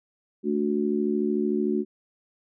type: harmonic tone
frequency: 73.42 Hz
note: D2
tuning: in tune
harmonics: 3 / 4 / 5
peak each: -26 / -28 / -26 dBFS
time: 0.43-1.85 s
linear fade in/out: 50 ms
effects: none